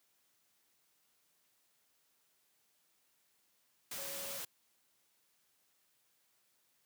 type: tone in noise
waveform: sine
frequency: 553 Hz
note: C#5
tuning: 4 cents flat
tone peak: -49 dBFS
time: 3.98-4.38 s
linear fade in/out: 5 ms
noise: white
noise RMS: -43 dBFS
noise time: 3.91-4.45 s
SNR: -9 dB
effects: white hiss -75 dBFS RMS until 6.85 s + high-pass 100 Hz 12 dB/octave